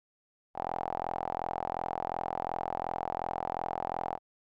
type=tone with band-pass filter; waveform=sawtooth; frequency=42.77 Hz; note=F1; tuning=35 cents flat; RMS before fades=-35 dBFS; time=0.54-4.19 s; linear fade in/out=50 ms; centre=790 Hz; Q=6.4; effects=none